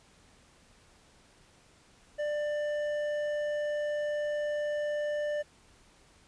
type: tone with hard clipping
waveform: triangle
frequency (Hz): 593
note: D5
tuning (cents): +17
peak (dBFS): -31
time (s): 2.18-5.43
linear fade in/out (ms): 20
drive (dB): 11
effects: pink hiss -61 dBFS RMS until 6.27 s + resampled to 22050 Hz